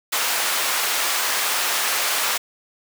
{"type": "high-pass noise", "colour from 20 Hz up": "pink", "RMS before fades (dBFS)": -22, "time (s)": [0.12, 2.38], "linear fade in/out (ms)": 10, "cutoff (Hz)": 930, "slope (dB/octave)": 12, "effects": []}